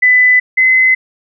sine tone pair in turn, 2000 / 2041 Hz, B6 / C7, +21 / -44 cents, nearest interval unison, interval 35 cents, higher second, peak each -5 / -6 dBFS, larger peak first, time 0.02-0.4 / 0.57-0.95 s, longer neither, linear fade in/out 10 ms, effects none

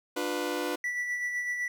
sawtooth chord, B diminished, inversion first, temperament just, 296.3 / 355.6 / 493.9 Hz, D4 / F4 / B4, +15 / +31 / 0 cents, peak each -30 dBFS, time 0.16-0.76 s, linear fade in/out 10 ms
triangle tone with tremolo, 1961 Hz, B6, 13 cents flat, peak -26 dBFS, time 0.84-1.68 s, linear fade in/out 2 ms, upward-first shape sine, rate 7.9 Hz, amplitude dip 40%
effects none

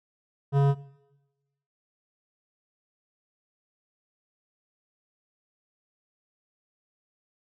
sine tone with hard clipping, 140 Hz, C#3, 18 cents sharp, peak -20 dBFS, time 0.52-0.75 s, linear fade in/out 50 ms, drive 14 dB, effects noise-tail reverb RT60 1.0 s tail -19 dB re dry

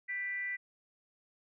sine tone with frequency modulation, 1975.5 Hz, B6, in tune, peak -34 dBFS, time 0.08-0.57 s, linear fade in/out 20 ms, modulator 410 Hz, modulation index 0.36, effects none

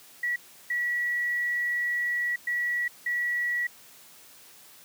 sine tone bursts at uneven times, 1935 Hz, B6, 36 cents flat, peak -25 dBFS, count 4, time 0.23-0.36 / 0.7-2.36 / 2.47-2.88 / 3.06-3.67 s, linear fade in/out 5 ms, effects white hiss -52 dBFS RMS until 4.84 s + high-pass 100 Hz 12 dB/octave

